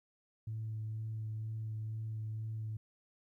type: tone with vibrato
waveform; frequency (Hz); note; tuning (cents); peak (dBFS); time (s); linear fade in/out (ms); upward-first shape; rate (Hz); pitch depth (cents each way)
sine; 109.7; A2; -5; -36; 0.47-2.77; 5; sine; 2.1; 13
effects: tanh soft clip ceiling -33 dBFS + 13-bit